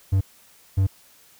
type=tone bursts at uneven times; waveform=triangle; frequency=96.2 Hz; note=G2; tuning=32 cents flat; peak=-14 dBFS; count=2; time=0.12-0.21 / 0.77-0.87 s; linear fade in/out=10 ms; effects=white hiss -54 dBFS RMS until 1.39 s